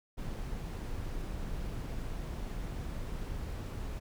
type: noise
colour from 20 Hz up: brown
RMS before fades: -38 dBFS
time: 0.17-4 s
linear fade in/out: 20 ms
effects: none